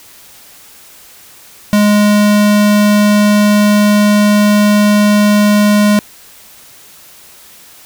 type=tone; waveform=square; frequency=207.7 Hz; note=G#3; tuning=in tune; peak=-7 dBFS; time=1.73-5.99 s; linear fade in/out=0 ms; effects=white hiss -39 dBFS RMS until 7.85 s